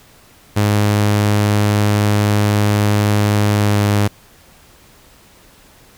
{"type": "tone with pitch glide", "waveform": "sawtooth", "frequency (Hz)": [103.83, 102.87], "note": ["G#2", "G#2"], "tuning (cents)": [0, -16], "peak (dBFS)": -8, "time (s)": [0.56, 4.08], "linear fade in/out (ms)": 10, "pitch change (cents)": -16, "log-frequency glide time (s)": [3.55, 3.81], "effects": ["pink hiss -47 dBFS RMS until 5.97 s"]}